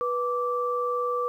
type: tone pair together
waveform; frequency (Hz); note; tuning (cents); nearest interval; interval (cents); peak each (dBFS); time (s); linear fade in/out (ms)
sine; 490 / 1167.4; B4 / D6; -14 / -11; octave + minor third; 1503; -27; 0.01-1.28; 0
effects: 10-bit